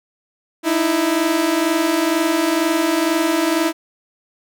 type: tone pair together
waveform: sawtooth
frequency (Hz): 307.5 / 329.6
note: D#4 / E4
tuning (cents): -20 / 0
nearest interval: minor second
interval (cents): 120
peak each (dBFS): -17 / -13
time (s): 0.63-3.73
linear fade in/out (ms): 50
effects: none